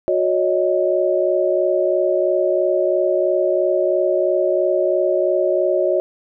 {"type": "tone cluster", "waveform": "sine", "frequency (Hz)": [365.3, 561, 624], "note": ["F#4", "C#5", "D#5"], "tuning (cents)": [-22, 21, 5], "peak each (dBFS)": -19, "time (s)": [0.08, 6], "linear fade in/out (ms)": 0, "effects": []}